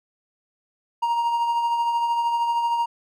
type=tone with tremolo; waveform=triangle; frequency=938 Hz; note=A#5; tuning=11 cents sharp; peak=-16 dBFS; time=1.02-2.86 s; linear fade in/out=10 ms; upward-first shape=triangle; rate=13 Hz; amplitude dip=45%; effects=none